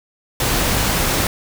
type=noise; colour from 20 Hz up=pink; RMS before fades=-18 dBFS; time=0.4-1.27 s; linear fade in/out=2 ms; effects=none